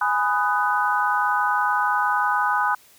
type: chord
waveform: sine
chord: G# minor seventh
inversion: none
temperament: just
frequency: 830.6 / 996.7 / 1245.9 / 1495.1 Hz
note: G#5 / B5 / D#6 / F#6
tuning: 0 / +16 / +2 / +18 cents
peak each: -24 dBFS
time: 0.01-2.75 s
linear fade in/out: 5 ms
effects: white hiss -53 dBFS RMS until 2.98 s